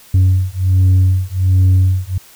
sine beating tone pair, 92.5 / 93.8 Hz, F#2 / F#2, 0 / +24 cents, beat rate 1.3 Hz, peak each -10 dBFS, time 0.14-2.18 s, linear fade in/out 5 ms, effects tanh soft clip ceiling -6 dBFS + white hiss -43 dBFS RMS until 2.35 s

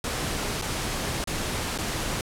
pink noise with dropouts, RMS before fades -29 dBFS, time 0.04-2.21 s, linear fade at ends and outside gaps 2 ms, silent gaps 0.615-0.621 / 1.241-1.273 / 1.778-1.786 s, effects low-pass 11000 Hz 12 dB/octave

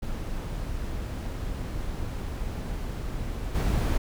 brown noise with level steps, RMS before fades -32 / -24 dBFS, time 0.02-3.98 s, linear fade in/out 10 ms, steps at 3.54 s, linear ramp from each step 20 ms, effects none

